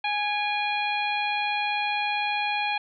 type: harmonic tone with a mistuned harmonic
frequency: 830.6 Hz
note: G#5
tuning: in tune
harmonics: 1 / 2 / 3 / 4 / 5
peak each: -27 / -35 / -28 / -35 / -38 dBFS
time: 0.04-2.78 s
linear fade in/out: 5 ms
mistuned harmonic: 3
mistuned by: -38 cents
effects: none